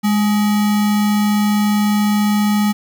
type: tone with sample-and-hold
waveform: sine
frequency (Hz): 207.7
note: G#3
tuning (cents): 0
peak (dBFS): -12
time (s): 0.03-2.73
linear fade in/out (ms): 20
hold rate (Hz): 1050
effects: none

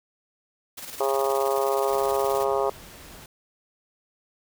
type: noise with tremolo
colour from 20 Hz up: white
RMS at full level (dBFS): -37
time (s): 0.77-2.45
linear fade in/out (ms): 10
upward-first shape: square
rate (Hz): 19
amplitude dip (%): 45
type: harmonic tone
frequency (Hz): 136.4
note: C#3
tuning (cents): -28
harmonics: 3 / 4 / 5 / 6 / 7 / 8 / 9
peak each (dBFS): -25 / -27 / -29 / -31 / -32 / -33 / -34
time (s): 1-2.7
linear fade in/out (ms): 5
type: noise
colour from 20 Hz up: pink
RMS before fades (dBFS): -45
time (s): 1.89-3.26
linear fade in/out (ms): 2
effects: none

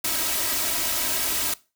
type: noise with comb filter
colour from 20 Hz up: white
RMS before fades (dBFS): -25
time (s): 0.04-1.54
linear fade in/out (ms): 5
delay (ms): 3.1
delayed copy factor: +0.7
effects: noise-tail reverb RT60 0.3 s tail -20 dB re dry

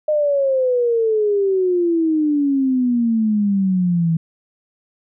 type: exponential sweep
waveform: sine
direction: down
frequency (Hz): 615 to 161.3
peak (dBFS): -14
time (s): 0.08-4.17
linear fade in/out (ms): 5
effects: none

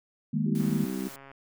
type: chord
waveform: sine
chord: D# suspended fourth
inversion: none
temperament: equal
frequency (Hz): 155.56 / 207.7 / 233.1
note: D#3 / G#3 / A#3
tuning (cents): 0 / 0 / 0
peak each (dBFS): -29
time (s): 0.33-0.85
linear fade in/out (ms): 10
type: harmonic tone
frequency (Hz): 64.6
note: C2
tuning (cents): -21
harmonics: 3 / 4 / 5 / 6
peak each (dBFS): -33 / -35 / -37 / -39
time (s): 0.45-1.09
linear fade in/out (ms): 20
type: noise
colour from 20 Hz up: white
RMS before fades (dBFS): -46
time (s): 0.55-1.16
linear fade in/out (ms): 2
type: click train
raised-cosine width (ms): 0.5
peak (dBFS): -33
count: 99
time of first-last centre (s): 0.6-1.315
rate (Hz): 137
effects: none

